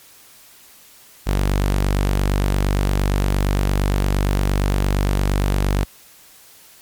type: tone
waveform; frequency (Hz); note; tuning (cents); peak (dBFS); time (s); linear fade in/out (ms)
sawtooth; 48.68; G1; -11; -12; 1.26-5.85; 20
effects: white hiss -47 dBFS RMS until 6.81 s + MP3 96 kbps